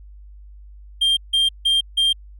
triangle tone bursts, 3189 Hz, G7, 29 cents sharp, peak -13 dBFS, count 4, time 1.01-2.13 s, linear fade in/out 10 ms, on 160 ms, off 160 ms, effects added 50 Hz sine -39 dBFS peak until 2.39 s

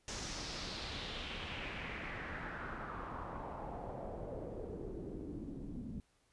pink noise with low-pass filter sweep, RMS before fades -44 dBFS, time 0.08-6 s, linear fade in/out 0 ms, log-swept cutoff 6500 to 220 Hz, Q 2.9, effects pink hiss -74 dBFS RMS until 6.32 s + resampled to 24000 Hz

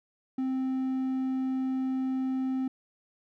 triangle tone, 261.6 Hz, C4, in tune, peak -25 dBFS, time 0.38-2.68 s, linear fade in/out 5 ms, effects none

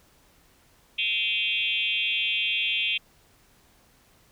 sine tone with frequency modulation, 2938 Hz, F#7, 13 cents flat, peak -23 dBFS, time 0.98-2.98 s, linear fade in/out 10 ms, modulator 211 Hz, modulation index 2.6, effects pink hiss -60 dBFS RMS until 4.31 s

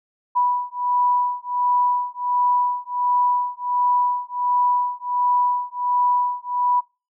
sine beating tone pair, 983 / 984.4 Hz, B5 / B5, -8 / -6 cents, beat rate 1.4 Hz, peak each -21 dBFS, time 0.35-6.81 s, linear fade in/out 20 ms, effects noise-tail reverb RT60 0.3 s tail -24 dB re dry

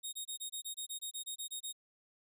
15% pulse tone bursts, 3729 Hz, A#7, in tune, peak -32 dBFS, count 14, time 0.03-1.728 s, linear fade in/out 20 ms, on 99 ms, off 24 ms, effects none

